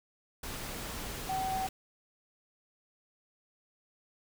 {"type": "tone in noise", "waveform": "sine", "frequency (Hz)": 761, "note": "F#5", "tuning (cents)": 48, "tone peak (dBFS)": -31, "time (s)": [1.29, 1.67], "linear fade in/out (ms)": 5, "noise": "pink", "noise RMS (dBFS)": -40, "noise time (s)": [0.43, 1.69], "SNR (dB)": 6, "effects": []}